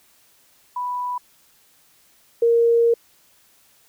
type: tone pair in turn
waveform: sine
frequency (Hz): 987.8 / 466.2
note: B5 / A#4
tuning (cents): 0 / 0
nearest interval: octave + minor second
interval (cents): 1300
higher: first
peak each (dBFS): -23 / -13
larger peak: second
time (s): 0.76-1.18 / 2.42-2.94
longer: second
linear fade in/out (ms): 5
effects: white hiss -57 dBFS RMS until 3.88 s